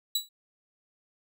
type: tone with exponential decay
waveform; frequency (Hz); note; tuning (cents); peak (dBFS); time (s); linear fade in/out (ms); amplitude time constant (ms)
sawtooth; 3925; B7; -11; -19; 0.15-0.29; 5; 30
effects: none